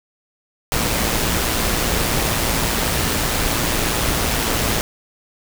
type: noise with amplitude modulation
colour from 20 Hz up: pink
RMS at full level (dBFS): -18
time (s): 0.72-4.81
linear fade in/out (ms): 0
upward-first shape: sine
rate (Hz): 115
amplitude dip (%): 35
effects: none